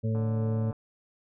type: harmonic tone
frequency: 111 Hz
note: A2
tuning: 16 cents sharp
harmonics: 1 / 2 / 4 / 5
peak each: -26 / -32 / -38 / -40 dBFS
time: 0.03-0.72 s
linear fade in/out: 20 ms
type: click train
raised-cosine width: 1 ms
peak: -31 dBFS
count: 86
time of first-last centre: 0.15-0.728 s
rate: 147 Hz
effects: none